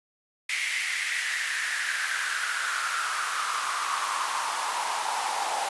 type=noise with high-pass filter sweep; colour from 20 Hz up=pink; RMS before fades=-29 dBFS; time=0.49-5.69 s; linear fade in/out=5 ms; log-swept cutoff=2200 to 790 Hz; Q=5.5; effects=resampled to 24000 Hz